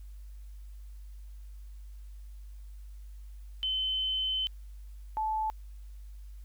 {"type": "tone pair in turn", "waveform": "sine", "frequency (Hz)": [3060, 870.2], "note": ["G7", "A5"], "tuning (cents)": [-42, -19], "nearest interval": "octave + minor seventh", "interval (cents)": 2177, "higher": "first", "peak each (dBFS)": -28, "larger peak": "neither", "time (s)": [[3.63, 4.47], [5.17, 5.5]], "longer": "first", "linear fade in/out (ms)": 0, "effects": ["added 50 Hz sine -43 dBFS peak until 6.44 s", "white hiss -68 dBFS RMS until 6.44 s"]}